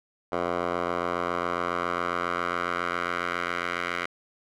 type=tone with band-pass filter sweep; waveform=10% pulse; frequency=87.31 Hz; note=F2; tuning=in tune; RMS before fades=-29 dBFS; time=0.32-4.06 s; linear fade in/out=5 ms; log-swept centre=830 to 1800 Hz; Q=1.9; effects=none